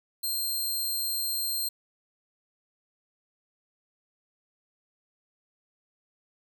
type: tone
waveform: 10% pulse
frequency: 4179 Hz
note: C8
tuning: 3 cents flat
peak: -21 dBFS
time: 0.23-1.69 s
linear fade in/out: 10 ms
effects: none